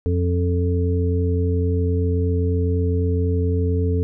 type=harmonic tone with a mistuned harmonic; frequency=87.8 Hz; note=F2; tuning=10 cents sharp; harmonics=1 / 2 / 3 / 5; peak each=-18 / -29 / -27 / -25 dBFS; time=0.06-4.03 s; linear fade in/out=0 ms; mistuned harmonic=3; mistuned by=+25 cents; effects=none